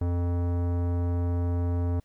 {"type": "tone with tanh clipping", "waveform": "sine", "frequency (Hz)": 87.31, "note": "F2", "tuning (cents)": 0, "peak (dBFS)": -26, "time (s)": [0.01, 2], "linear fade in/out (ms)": 5, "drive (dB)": 18, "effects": ["pink hiss -69 dBFS RMS until 2.04 s"]}